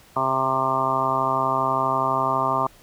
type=harmonic tone with a mistuned harmonic; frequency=132.2 Hz; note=C3; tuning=18 cents sharp; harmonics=1 / 2 / 3 / 4 / 5 / 6 / 7 / 8 / 9; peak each=-33 / -33 / -33 / -36 / -27 / -30 / -26 / -25 / -25 dBFS; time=0.16-2.67 s; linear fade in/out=5 ms; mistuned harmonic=4; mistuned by=+28 cents; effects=pink hiss -52 dBFS RMS until 2.82 s